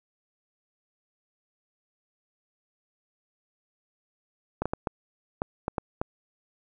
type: clicks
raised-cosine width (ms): 1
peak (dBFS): -13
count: 8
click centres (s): 4.62 / 4.656 / 4.735 / 4.872 / 5.419 / 5.681 / 5.782 / 6.015
effects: none